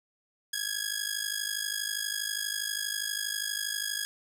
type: ring-modulated tone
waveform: 10% pulse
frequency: 1661.2 Hz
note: G#6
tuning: in tune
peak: -19 dBFS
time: 0.53-4.05 s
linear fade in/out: 0 ms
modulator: 26.2 Hz
effects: none